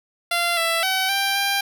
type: tone with pitch steps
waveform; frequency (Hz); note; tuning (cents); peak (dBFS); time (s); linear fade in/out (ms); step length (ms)
10% pulse; 690 / 665 / 759 / 788 / 795; F5 / E5 / F#5 / G5 / G5; -21 / +15 / +44 / +9 / +24; -11; 0.31-1.61; 5; 260
effects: none

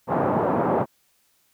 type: band-pass noise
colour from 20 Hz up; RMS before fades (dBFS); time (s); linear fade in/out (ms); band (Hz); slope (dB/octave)
white; -22; 0.07-0.86; 50; 110 to 940; 24
effects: white hiss -65 dBFS RMS until 1.53 s

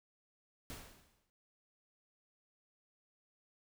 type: noise with exponential decay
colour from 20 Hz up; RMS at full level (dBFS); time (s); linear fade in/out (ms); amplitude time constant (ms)
pink; -45; 0.7-1.3; 0; 130
effects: none

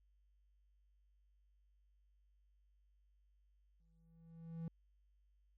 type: tone with exponential growth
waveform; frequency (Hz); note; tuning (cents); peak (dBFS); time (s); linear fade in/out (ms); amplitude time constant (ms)
triangle; 164.81; E3; 0; -38; 3.8-4.68; 2; 190
effects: added 50 Hz sine -70 dBFS peak until 5.57 s

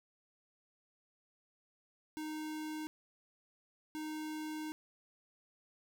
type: tone bursts at uneven times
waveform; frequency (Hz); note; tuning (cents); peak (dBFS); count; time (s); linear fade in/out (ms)
square; 309.2; D#4; -11; -40; 2; 2.17-2.87 / 3.95-4.72; 0
effects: none

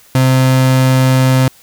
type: tone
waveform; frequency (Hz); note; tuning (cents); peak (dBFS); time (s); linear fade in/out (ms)
35% pulse; 130.3; C3; -7; -6; 0.15-1.48; 2
effects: white hiss -45 dBFS RMS until 1.62 s

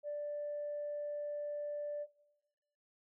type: tone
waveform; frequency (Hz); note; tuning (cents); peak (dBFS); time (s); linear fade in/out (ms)
sine; 587.3; D5; 0; -36; 0.03-2.07; 50
effects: noise-tail reverb RT60 1.0 s tail -18 dB re dry + tanh soft clip ceiling -33 dBFS

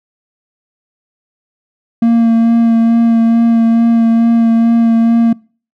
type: tone with vibrato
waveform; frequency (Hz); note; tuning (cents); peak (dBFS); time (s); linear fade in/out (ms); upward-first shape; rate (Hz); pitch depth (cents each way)
triangle; 230; A#3; -23; -4; 2.02-5.33; 5; sine; 2.3; 15
effects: noise-tail reverb RT60 0.4 s tail -25 dB re dry

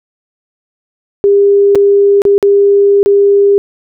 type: tone with dropouts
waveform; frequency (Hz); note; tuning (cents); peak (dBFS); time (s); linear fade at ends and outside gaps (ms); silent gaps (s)
sine; 401.7; G4; +42; -4; 1.24-3.58; 0; 1.75-1.755 / 2.219-2.252 / 2.38-2.427 / 3.03-3.06
effects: none

